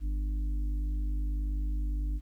harmonic tone with a mistuned harmonic, 50.1 Hz, G1, 38 cents sharp, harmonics 1 / 3 / 5 / 6, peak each -28 / -49 / -49 / -46 dBFS, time 0-2.21 s, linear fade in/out 50 ms, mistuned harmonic 1, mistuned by +26 cents, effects 11-bit

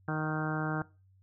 harmonic tone with a mistuned harmonic, 155.56 Hz, D#3, in tune, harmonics 1 / 2 / 3 / 4 / 5 / 6 / 7 / 8 / 9 / 10, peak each -33 / -37 / -42 / -43 / -40 / -45 / -45 / -44 / -41 / -42 dBFS, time 0.08-0.82 s, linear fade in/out 2 ms, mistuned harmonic 5, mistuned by -17 cents, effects noise-tail reverb RT60 0.3 s tail -20 dB re dry + added 95 Hz sine -60 dBFS peak until 1.22 s

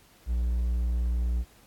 triangle tone, 59.7 Hz, A#1, 42 cents sharp, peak -22 dBFS, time 0.26-1.45 s, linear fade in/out 50 ms, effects pink hiss -58 dBFS RMS until 1.66 s + AAC 64 kbps

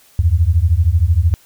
sine beating tone pair, 77.78 / 90.78 Hz, D#2 / F#2, 0 / -32 cents, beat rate 13 Hz, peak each -13 dBFS, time 0.19-1.34 s, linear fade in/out 0 ms, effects white hiss -50 dBFS RMS until 1.45 s

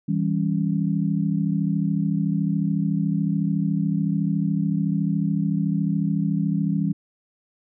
sine chord, C# diminished, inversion first, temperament equal with one note detuned, 162.17 / 196 / 277.2 Hz, E3 / G3 / C#4, -28 / 0 / 0 cents, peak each -23 / -23 / -28 dBFS, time 0.08-6.93 s, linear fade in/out 10 ms, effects none

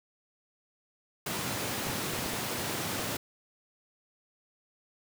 pink high-pass noise, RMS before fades -34 dBFS, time 1.26-3.17 s, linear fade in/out 5 ms, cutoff 100 Hz, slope 24 dB/octave
clicks, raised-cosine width 2 ms, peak -26 dBFS, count 7, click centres 1.869 / 1.9 / 2.136 / 2.19 / 2.262 / 2.336 / 2.994 s
effects none

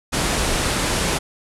pink low-pass noise, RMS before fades -21 dBFS, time 0.12-1.19 s, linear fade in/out 20 ms, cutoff 11000 Hz, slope 48 dB/octave, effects none

